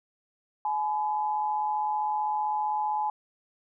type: tone pair together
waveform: sine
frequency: 848 / 1003.5 Hz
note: G#5 / B5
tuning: +36 / +27 cents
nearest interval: minor third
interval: 291 cents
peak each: -26 / -33 dBFS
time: 0.65-3.1 s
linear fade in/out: 2 ms
effects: none